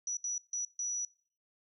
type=tone bursts at uneven times; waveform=sine; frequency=5880 Hz; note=F#8; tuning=12 cents flat; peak=-33 dBFS; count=4; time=0.07-0.17 / 0.24-0.38 / 0.53-0.65 / 0.79-1.05 s; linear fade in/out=2 ms; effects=noise-tail reverb RT60 0.5 s tail -23 dB re dry